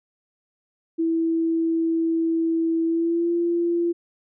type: tone with pitch glide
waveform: sine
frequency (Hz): 328.4 to 342.3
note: E4 to F4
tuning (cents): -6 to -35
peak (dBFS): -19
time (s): 0.98-3.93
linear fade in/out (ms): 20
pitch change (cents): +71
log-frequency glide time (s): 2.85-3.31
effects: none